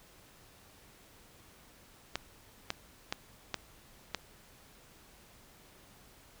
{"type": "clicks", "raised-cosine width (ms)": 0.2, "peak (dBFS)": -15, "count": 5, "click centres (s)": [2.156, 2.704, 3.125, 3.543, 4.147], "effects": ["pink hiss -59 dBFS RMS until 6.4 s"]}